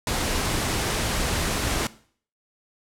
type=noise; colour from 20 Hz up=pink; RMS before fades=-25 dBFS; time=0.07-1.87 s; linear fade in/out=2 ms; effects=noise-tail reverb RT60 0.5 s tail -18 dB re dry + low-pass 11000 Hz 12 dB/octave